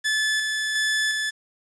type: tone with tremolo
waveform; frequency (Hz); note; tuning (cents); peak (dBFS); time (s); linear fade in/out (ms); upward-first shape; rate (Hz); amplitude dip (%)
sawtooth; 1734; A6; -26; -17; 0.04-1.31; 20; square; 1.4; 30
effects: resampled to 22050 Hz + 8-bit